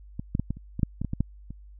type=clicks; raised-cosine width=5 ms; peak=-19 / -13 / -13 / -16 / -30 / -18 / -9 / -17 / -17 / -16 / -11 / -26 dBFS; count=12; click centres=0.195 / 0.351 / 0.396 / 0.506 / 0.57 / 0.794 / 0.832 / 1.016 / 1.047 / 1.134 / 1.206 / 1.506 s; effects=added 50 Hz sine -45 dBFS peak until 1.79 s